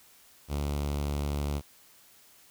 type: tone with notch filter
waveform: sawtooth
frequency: 72.2 Hz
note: D2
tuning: 29 cents flat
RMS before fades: -31 dBFS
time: 0.48-1.62 s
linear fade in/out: 50 ms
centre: 1700 Hz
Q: 1.8
effects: white hiss -58 dBFS RMS until 2.5 s